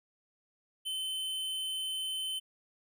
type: tone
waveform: square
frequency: 3064 Hz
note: G7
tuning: 40 cents flat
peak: -34 dBFS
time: 0.85-2.4 s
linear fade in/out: 20 ms
effects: none